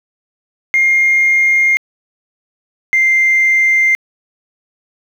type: tone pair in turn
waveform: sine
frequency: 2123 / 2093 Hz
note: C7 / C7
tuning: +25 / 0 cents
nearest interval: unison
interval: 25 cents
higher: first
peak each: -7 dBFS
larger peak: neither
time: 0.74-1.77 / 2.93-3.95 s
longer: first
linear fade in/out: 0 ms
effects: tanh soft clip ceiling -5 dBFS + 7-bit